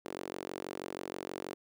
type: tone with high-pass filter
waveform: sawtooth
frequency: 46.25 Hz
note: F#1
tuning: in tune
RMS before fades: -42 dBFS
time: 0.05-1.54 s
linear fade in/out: 0 ms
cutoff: 370 Hz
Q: 2.2
effects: none